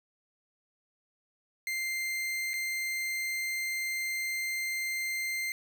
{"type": "tone with dropouts", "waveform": "40% pulse", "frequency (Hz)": 2093, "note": "C7", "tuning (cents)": 0, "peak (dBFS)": -30, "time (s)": [1.67, 5.52], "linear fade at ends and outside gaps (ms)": 1, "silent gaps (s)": [2.534, 2.539], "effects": []}